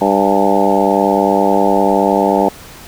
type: harmonic tone with a mistuned harmonic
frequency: 99.1 Hz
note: G2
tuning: 19 cents sharp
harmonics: 2 / 3 / 4 / 5 / 6 / 7 / 8 / 9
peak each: -18 / -18 / -18 / -18 / -18 / -18 / -18 / -18 dBFS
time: 0.01-2.49 s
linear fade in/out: 5 ms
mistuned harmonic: 8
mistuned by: +63 cents
effects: pink hiss -36 dBFS RMS until 2.87 s